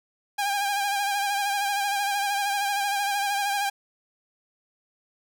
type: tone with vibrato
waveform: sawtooth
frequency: 805 Hz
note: G5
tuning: 46 cents sharp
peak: -20 dBFS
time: 0.38-3.7 s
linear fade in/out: 10 ms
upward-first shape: sine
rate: 13 Hz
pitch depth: 42 cents each way
effects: none